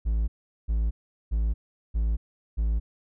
triangle tone bursts, 55 Hz, A1, in tune, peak -20 dBFS, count 5, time 0.05-2.8 s, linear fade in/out 20 ms, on 230 ms, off 400 ms, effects none

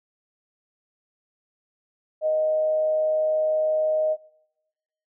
sine tone with amplitude modulation, 622.3 Hz, D#5, in tune, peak -18 dBFS, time 2.21-4.17 s, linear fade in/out 50 ms, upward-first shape sine, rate 146 Hz, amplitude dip 25%, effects noise-tail reverb RT60 1.0 s tail -25 dB re dry

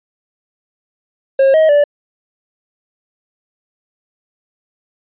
triangle tone with pitch steps, 540 / 632 / 582 Hz, C#5 / D#5 / D5, -45 / +27 / -16 cents, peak -5 dBFS, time 1.39-1.84 s, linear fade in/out 5 ms, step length 150 ms, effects resampled to 8000 Hz

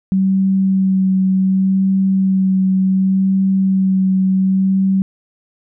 sine tone with vibrato, 190.5 Hz, G3, 49 cents flat, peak -11 dBFS, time 0.12-5.02 s, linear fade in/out 0 ms, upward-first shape sine, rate 0.68 Hz, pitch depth 14 cents each way, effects none

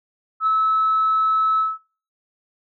sine tone with ADSR envelope, 1300 Hz, E6, 24 cents flat, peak -13 dBFS, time 0.4-1.78 s, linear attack 71 ms, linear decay 4 ms, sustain -2 dB, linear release 190 ms, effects noise-tail reverb RT60 0.4 s tail -18 dB re dry + tanh soft clip ceiling -11 dBFS

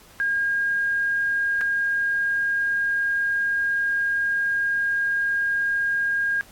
sine tone with dropouts, 1621 Hz, G#6, 42 cents flat, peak -20 dBFS, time 0.2-6.41 s, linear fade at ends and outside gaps 0 ms, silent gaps 1.61-1.614 s, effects pink hiss -50 dBFS RMS until 6.51 s + AAC 64 kbps

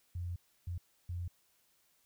sine tone bursts at uneven times, 87.7 Hz, F2, 8 cents sharp, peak -36 dBFS, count 3, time 0.15-0.36 / 0.67-0.78 / 1.09-1.28 s, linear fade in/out 5 ms, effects white hiss -72 dBFS RMS until 2.05 s

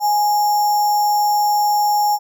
sine tone with sample-and-hold, 833 Hz, G#5, 5 cents sharp, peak -13 dBFS, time 0-2.19 s, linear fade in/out 50 ms, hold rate 6300 Hz, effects none

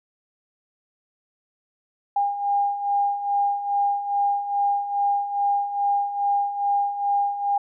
sine beating tone pair, 806 / 808.4 Hz, G5 / G#5, +48 / -47 cents, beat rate 2.4 Hz, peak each -27 / -21 dBFS, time 2.16-7.58 s, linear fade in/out 5 ms, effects none

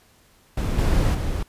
brown noise with level steps, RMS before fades -23 / -19 / -25 dBFS, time 0.57-1.43 s, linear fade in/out 5 ms, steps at 0.78 / 1.14 s, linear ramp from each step 10 ms, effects pink hiss -57 dBFS RMS until 1.48 s + resampled to 32000 Hz

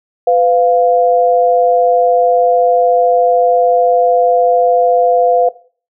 sine tone pair together, 502.4 / 698.5 Hz, B4 / F5, +30 / 0 cents, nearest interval tritone, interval 570 cents, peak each -10 dBFS, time 0.27-5.49 s, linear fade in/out 5 ms, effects noise-tail reverb RT60 0.4 s tail -17 dB re dry

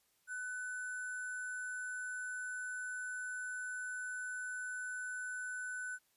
sine tone with sample-and-hold, 1500 Hz, F#6, 23 cents sharp, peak -39 dBFS, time 0.27-5.99 s, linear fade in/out 50 ms, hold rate 8820 Hz, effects white hiss -75 dBFS RMS until 6.16 s + resampled to 32000 Hz

